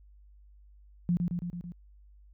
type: tone with echo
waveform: sine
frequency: 174.61 Hz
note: F3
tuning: in tune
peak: -23 dBFS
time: 1.09-1.17 s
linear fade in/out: 0 ms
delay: 110 ms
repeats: 5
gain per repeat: -3 dB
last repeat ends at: 1.72 s
effects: added 50 Hz sine -53 dBFS peak until 2.33 s